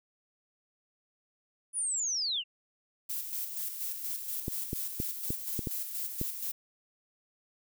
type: linear sweep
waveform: sine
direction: down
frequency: 9950 to 2685 Hz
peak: -29 dBFS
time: 1.73-2.44 s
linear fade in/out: 50 ms
type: noise with tremolo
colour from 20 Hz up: violet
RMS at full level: -35 dBFS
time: 3.09-6.52 s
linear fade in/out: 10 ms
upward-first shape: square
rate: 4.2 Hz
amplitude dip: 45%
type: clicks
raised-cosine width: 3 ms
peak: -20 dBFS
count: 7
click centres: 4.481 / 4.731 / 5.001 / 5.305 / 5.592 / 5.672 / 6.214 s
effects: none